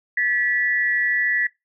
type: tone pair together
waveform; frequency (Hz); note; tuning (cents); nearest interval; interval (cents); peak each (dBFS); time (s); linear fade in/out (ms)
sine; 1737 / 1949.7; A6 / B6; -23 / -23; major second; 200; -22 / -20; 0.17-1.47; 5
effects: noise-tail reverb RT60 0.2 s tail -21 dB re dry